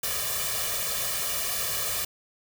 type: noise with comb filter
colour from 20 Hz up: white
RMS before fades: -29 dBFS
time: 0.03-2.05 s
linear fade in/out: 5 ms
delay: 1.7 ms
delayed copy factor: +1
effects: none